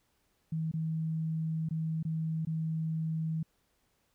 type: tone with dropouts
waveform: sine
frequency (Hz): 160.1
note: D#3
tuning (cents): +50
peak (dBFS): -30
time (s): 0.52-3.43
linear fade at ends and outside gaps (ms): 5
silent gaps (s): 0.715-0.737 / 1.689-1.708 / 2.029-2.05 / 2.451-2.47
effects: pink hiss -74 dBFS RMS until 4.14 s